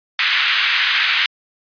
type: band-pass noise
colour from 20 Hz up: pink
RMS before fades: -17 dBFS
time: 0.19-1.26 s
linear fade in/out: 2 ms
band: 1600 to 3700 Hz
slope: 24 dB/octave
effects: resampled to 11025 Hz